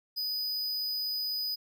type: tone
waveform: square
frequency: 4978 Hz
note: D#8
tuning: in tune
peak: -31 dBFS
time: 0.16-1.56 s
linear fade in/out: 20 ms
effects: none